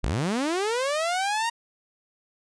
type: linear sweep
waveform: sawtooth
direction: up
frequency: 32.98 to 944 Hz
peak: -20 dBFS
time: 0.03-1.5 s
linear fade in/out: 10 ms
effects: resampled to 22050 Hz